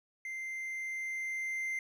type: tone with level ramp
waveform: triangle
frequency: 2086 Hz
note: C7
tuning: 6 cents flat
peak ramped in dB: -36 to -31 dBFS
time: 0.25-1.79 s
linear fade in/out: 2 ms
effects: none